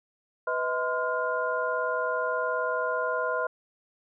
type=tone cluster; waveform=sine; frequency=497.4 / 636 / 1031 / 1416 Hz; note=B4 / D#5 / C6 / F6; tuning=+12 / +38 / -26 / +23 cents; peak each=-31 dBFS; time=0.47-3.47 s; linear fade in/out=5 ms; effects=none